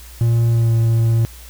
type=tone with pitch glide; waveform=triangle; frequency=116.54 to 114.41 Hz; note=A#2 to A#2; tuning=0 to -32 cents; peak=-10 dBFS; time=0.21-1.25 s; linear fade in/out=0 ms; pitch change=-32 cents; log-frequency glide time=0.48-0.74 s; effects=added 60 Hz sine -37 dBFS peak until 1.49 s + white hiss -42 dBFS RMS until 1.49 s